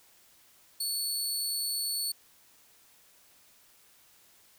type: tone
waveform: 20% pulse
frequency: 4431 Hz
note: C#8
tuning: 2 cents flat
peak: -24 dBFS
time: 0.8-2.12 s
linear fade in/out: 5 ms
effects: white hiss -61 dBFS RMS until 4.58 s